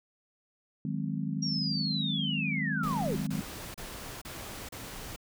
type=chord; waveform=sine; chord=Ab dominant seventh; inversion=second; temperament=just; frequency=155.74 / 186.89 / 207.7 / 259.6 Hz; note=Eb3 / Gb3 / Ab3 / C4; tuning=+2 / +18 / 0 / -13 cents; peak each=-34 / -37 / -35 / -37 dBFS; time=0.85-3.41 s; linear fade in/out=2 ms
type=linear sweep; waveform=sine; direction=down; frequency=5660 to 329.6 Hz; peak=-31 dBFS; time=1.42-3.16 s; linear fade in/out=10 ms
type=noise bursts; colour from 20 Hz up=pink; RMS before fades=-42 dBFS; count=5; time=2.83-5.162 s; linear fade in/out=5 ms; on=440 ms; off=33 ms
effects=none